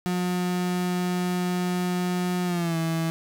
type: tone with pitch glide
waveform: 35% pulse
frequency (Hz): 179.6 to 163.75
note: F3 to E3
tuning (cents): +49 to -11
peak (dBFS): -22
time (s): 0.06-3.1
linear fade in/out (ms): 0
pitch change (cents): -160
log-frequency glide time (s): 2.45-2.77
effects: none